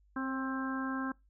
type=harmonic tone with a mistuned harmonic; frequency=264.4 Hz; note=C4; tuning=18 cents sharp; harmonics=1 / 2 / 3 / 4 / 5 / 6; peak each=-34 / -48 / -47 / -41 / -43 / -42 dBFS; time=0.16-1.12 s; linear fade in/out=5 ms; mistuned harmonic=2; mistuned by=+22 cents; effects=noise-tail reverb RT60 0.2 s tail -23 dB re dry + added 50 Hz sine -63 dBFS peak until 1.29 s